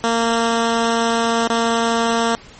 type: tone with dropouts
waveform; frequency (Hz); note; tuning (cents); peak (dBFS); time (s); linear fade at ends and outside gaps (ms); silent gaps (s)
10% pulse; 230.4; A#3; -20; -7; 0.04-2.35; 0; 1.475-1.5
effects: pink hiss -42 dBFS RMS until 2.59 s + MP3 32 kbps